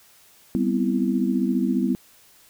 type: chord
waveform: sine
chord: C major seventh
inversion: second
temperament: equal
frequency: 196 / 246.9 / 261.6 / 329.6 Hz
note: G3 / B3 / C4 / E4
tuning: 0 / 0 / 0 / 0 cents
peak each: -24 / -23 / -27 / -27 dBFS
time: 0.55-1.95 s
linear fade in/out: 0 ms
effects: white hiss -54 dBFS RMS until 2.49 s